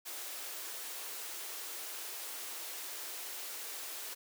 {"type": "high-pass noise", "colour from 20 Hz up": "white", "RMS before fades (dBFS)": -43, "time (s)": [0.05, 4.15], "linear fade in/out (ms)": 20, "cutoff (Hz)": 310, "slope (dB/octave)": 48, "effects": []}